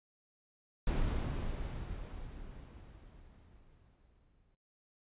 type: noise with exponential decay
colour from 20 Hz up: brown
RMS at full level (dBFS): -31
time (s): 0.87-4.55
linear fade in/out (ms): 2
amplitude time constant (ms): 800
effects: noise-tail reverb RT60 0.2 s tail -26 dB re dry + resampled to 8000 Hz